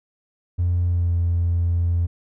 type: tone with pitch glide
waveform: triangle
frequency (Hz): 87.9 to 85.89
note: F2 to F2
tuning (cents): +12 to -28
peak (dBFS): -14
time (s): 0.58-2.07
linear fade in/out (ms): 20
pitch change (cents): -40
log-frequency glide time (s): 0.86-1.13
effects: tanh soft clip ceiling -14 dBFS